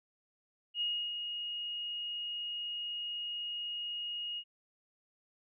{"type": "tone with ADSR envelope", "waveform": "sine", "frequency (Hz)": 2872, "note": "F7", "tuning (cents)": 48, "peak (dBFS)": -30, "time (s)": [0.74, 4.44], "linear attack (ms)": 69, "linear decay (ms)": 310, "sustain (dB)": -6, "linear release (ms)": 61, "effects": []}